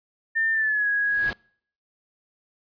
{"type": "tone with pitch glide", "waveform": "sine", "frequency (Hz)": [1800, 1660.2], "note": ["A6", "G#6"], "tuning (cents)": [39, -1], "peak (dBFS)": -20, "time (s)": [0.35, 1.31], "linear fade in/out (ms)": 20, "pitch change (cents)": -140, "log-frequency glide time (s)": [0.52, 0.88]}
{"type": "noise with exponential growth", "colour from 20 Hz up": "pink", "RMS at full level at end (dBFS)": -31, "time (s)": [0.93, 1.33], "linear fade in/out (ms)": 0, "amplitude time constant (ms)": 85}
{"effects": ["noise-tail reverb RT60 0.6 s tail -26 dB re dry", "resampled to 11025 Hz"]}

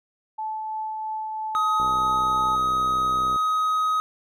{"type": "tone with tremolo", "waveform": "sine", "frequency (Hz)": 870, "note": "A5", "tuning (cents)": -20, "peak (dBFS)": -26, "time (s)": [0.38, 2.56], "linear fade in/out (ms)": 10, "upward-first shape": "triangle", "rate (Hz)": 3, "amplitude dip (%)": 25}
{"type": "tone", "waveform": "triangle", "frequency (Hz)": 1261, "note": "D#6", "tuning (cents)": 23, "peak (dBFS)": -18, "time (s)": [1.55, 4], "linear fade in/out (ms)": 0}
{"type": "click train", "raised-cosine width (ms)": 2, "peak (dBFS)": -24, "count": 101, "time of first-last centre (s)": [1.8, 3.36], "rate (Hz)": 64.1}
{"effects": []}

